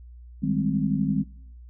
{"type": "chord", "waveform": "sine", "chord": "Ab major seventh", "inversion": "second", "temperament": "equal", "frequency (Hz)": [155.56, 196, 207.7, 261.6], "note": ["Eb3", "G3", "Ab3", "C4"], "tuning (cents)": [0, 0, 0, 0], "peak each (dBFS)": -27, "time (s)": [0.42, 1.24], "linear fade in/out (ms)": 20, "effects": ["noise-tail reverb RT60 0.7 s tail -22 dB re dry", "added 60 Hz sine -42 dBFS peak until 1.69 s"]}